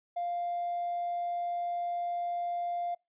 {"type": "tone with hard clipping", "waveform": "sine", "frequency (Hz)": 698.5, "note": "F5", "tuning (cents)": 0, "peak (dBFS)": -31, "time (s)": [0.16, 2.95], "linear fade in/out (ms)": 10, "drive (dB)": 1, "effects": ["noise-tail reverb RT60 0.2 s tail -25 dB re dry", "resampled to 8000 Hz"]}